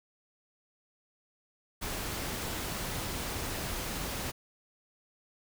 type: noise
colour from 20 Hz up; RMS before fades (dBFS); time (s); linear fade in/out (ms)
pink; -36; 1.81-4.32; 20
effects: none